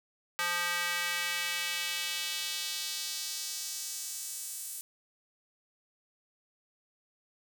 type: tone with high-pass filter sweep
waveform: square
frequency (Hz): 174.61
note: F3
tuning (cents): 0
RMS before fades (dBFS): -35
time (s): 0.39-4.81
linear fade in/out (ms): 0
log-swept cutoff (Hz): 1400 to 9200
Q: 1.4
effects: none